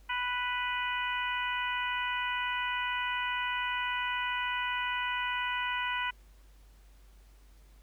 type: harmonic tone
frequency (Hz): 493.9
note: B4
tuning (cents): 0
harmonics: 2 / 3 / 4 / 5 / 6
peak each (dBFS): -34 / -36 / -37 / -38 / -39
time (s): 0.09-6.11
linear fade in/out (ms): 10
effects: added 49 Hz sine -54 dBFS peak until 7.82 s + pink hiss -66 dBFS RMS until 7.82 s